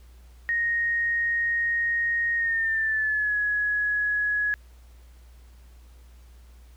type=tone with pitch glide; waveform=sine; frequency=1865 to 1680.8 Hz; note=A#6 to G#6; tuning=0 to +20 cents; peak=-22 dBFS; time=0.49-4.54 s; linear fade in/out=0 ms; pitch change=-180 cents; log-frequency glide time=2.36-3.36 s; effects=added 60 Hz sine -47 dBFS peak until 6.76 s + pink hiss -61 dBFS RMS until 6.76 s